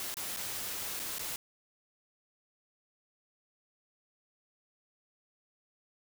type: noise with dropouts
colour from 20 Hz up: white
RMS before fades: -38 dBFS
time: 0-1.36 s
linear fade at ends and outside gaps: 1 ms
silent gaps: 0.142-0.169 / 0.364-0.37 / 0.994-0.998 / 1.184-1.193 s
effects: none